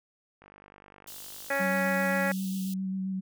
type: click train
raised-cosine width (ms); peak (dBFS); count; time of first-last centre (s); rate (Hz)
0.5; -36; 62; 0.42-1.645; 49.8
type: high-pass noise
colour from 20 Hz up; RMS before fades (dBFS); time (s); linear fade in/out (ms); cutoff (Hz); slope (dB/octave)
white; -44; 1.07-2.74; 5; 2700; 96
type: harmonic tone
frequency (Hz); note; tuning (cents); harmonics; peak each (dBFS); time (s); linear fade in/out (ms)
277.2; C#4; 0; 1 / 2 / 3 / 4 / 5 / 6 / 7 / 8 / 9; -41 / -30 / -35 / -42 / -36 / -32 / -33 / -42 / -41; 1.5-2.32; 5
type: tone with vibrato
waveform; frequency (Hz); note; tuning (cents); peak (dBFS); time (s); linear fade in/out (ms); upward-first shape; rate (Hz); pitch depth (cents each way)
sine; 190; F#3; +46; -29; 1.59-3.21; 20; square; 7.5; 13
effects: none